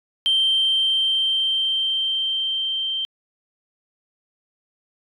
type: tone with level ramp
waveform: sine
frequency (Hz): 3136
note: G7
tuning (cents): 0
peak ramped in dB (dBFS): -14 to -22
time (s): 0.26-3.05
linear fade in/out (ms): 0
effects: tanh soft clip ceiling -12 dBFS